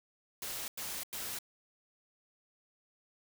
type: noise bursts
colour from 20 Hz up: white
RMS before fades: -40 dBFS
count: 3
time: 0.42-1.388 s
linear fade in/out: 2 ms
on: 260 ms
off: 94 ms
effects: none